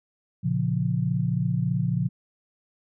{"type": "chord", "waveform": "sine", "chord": "Bb minor", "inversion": "none", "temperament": "just", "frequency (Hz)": [116.54, 139.85, 174.81], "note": ["Bb2", "Db3", "F3"], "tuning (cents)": [0, 16, 2], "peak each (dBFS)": [-27, -26, -26], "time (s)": [0.43, 2.09], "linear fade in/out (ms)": 20, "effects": []}